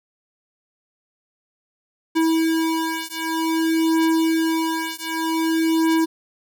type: beating tone pair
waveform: square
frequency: 324.1 / 324.63 Hz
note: E4 / E4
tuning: -29 / -26 cents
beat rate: 0.53 Hz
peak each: -22 dBFS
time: 2.15-6.06 s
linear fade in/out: 20 ms
effects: none